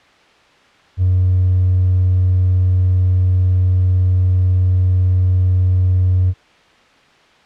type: tone with hard clipping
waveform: sine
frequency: 91.8 Hz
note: F#2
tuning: 13 cents flat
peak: -11 dBFS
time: 0.97-6.34 s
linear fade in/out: 50 ms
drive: 1 dB
effects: white hiss -49 dBFS RMS until 7.45 s + low-pass 3000 Hz 12 dB/octave